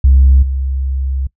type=tone with level steps; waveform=sine; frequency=66.7 Hz; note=C2; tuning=34 cents sharp; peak=-3 / -14 dBFS; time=0.04-1.27 s; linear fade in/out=5 ms; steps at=0.42 s; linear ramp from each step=10 ms; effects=noise-tail reverb RT60 0.1 s tail -22 dB re dry + tanh soft clip ceiling -1 dBFS